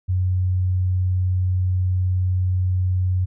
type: tone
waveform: sine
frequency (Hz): 91.9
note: F#2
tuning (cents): -11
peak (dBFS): -17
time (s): 0.08-3.26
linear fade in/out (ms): 20
effects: none